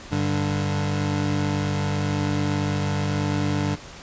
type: tone pair together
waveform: 25% pulse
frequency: 98.11 / 146.7 Hz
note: G2 / D3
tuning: +2 / -2 cents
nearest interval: perfect fifth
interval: 696 cents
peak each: -21 dBFS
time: 0.11-3.76 s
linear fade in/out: 20 ms
effects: pink hiss -41 dBFS RMS until 4.02 s + resampled to 16000 Hz